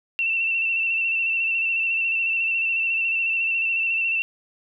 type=tone with vibrato; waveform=sine; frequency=2691 Hz; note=E7; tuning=35 cents sharp; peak=-20 dBFS; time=0.19-4.22 s; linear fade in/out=0 ms; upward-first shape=square; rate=14 Hz; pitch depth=27 cents each way; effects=none

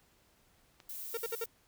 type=click; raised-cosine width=0.2 ms; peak=-36 dBFS; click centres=0.802 s
type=noise; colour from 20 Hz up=violet; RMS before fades=-43 dBFS; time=0.89-1.46 s; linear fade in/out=5 ms
type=tone bursts; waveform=45% pulse; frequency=460.2 Hz; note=A#4; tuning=22 cents flat; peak=-34 dBFS; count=4; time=1.14-1.443 s; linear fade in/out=5 ms; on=33 ms; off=57 ms
effects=pink hiss -68 dBFS RMS until 1.67 s

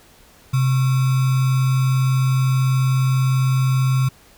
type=tone with sample-and-hold; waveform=sine; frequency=130.81 Hz; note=C3; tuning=in tune; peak=-14 dBFS; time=0.53-4.09 s; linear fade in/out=10 ms; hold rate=1225 Hz; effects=pink hiss -50 dBFS RMS until 4.37 s

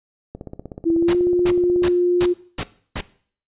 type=click train; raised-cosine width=2 ms; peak=-19 dBFS; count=26; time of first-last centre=0.35-1.884 s; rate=16.3 Hz
type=tone with pitch glide; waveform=sine; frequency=332.5 to 354.3 Hz; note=E4 to F4; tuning=+15 to +25 cents; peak=-14 dBFS; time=0.85-2.34 s; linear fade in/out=20 ms; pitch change=+110 cents; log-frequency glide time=0.97-1.17 s
type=noise bursts; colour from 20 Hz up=pink; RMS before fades=-25 dBFS; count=6; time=1.08-3.01 s; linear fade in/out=5 ms; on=55 ms; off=320 ms
effects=noise-tail reverb RT60 0.5 s tail -18 dB re dry + resampled to 8000 Hz

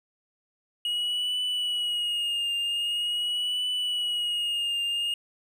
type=tone with vibrato; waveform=triangle; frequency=2891 Hz; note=F#7; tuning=41 cents flat; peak=-24 dBFS; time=0.85-5.14 s; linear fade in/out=2 ms; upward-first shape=triangle; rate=0.44 Hz; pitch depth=55 cents each way; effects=none

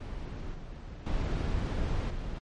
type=noise with level steps; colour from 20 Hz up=brown; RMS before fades=-38 / -42 / -30 / -36 dBFS; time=0-2.39 s; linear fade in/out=10 ms; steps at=0.54 / 1.06 / 2.1 s; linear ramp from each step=5 ms; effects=low-pass 5000 Hz 12 dB/octave + MP3 48 kbps

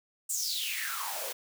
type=noise with high-pass filter sweep; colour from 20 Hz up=white; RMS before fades=-34 dBFS; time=0.29-1.33 s; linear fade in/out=10 ms; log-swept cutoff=8000 to 440 Hz; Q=6.6; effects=none

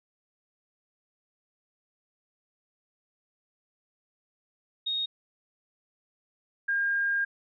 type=tone pair in turn; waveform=sine; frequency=3729 / 1611.9 Hz; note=A#7 / G6; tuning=0 / +48 cents; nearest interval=octave + minor third; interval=1452 cents; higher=first; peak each=-27 / -24 dBFS; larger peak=second; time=4.86-5.06 / 6.68-7.25 s; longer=second; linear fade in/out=10 ms; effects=none

